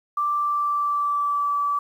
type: tone with pitch glide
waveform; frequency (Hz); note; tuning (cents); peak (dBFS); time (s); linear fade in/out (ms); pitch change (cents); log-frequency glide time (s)
sine; 1174.7 to 1153.9; D6 to D6; 0 to -31; -20; 0.17-1.79; 5; -31; 0.36-1.57
effects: 9-bit